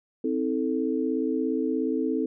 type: chord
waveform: sine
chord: A diminished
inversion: first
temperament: equal with one note detuned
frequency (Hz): 261.6 / 318.6 / 440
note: C4 / Eb4 / A4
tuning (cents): 0 / +41 / 0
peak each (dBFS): -27 / -28 / -29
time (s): 0.24-2.26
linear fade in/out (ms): 5
effects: none